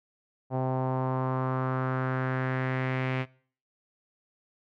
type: tone with low-pass filter sweep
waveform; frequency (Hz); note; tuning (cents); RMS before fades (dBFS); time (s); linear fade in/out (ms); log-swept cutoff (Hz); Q
sawtooth; 130; C3; -11; -29; 0.5-3.26; 50; 770 to 2400; 2.9
effects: noise-tail reverb RT60 0.5 s tail -23 dB re dry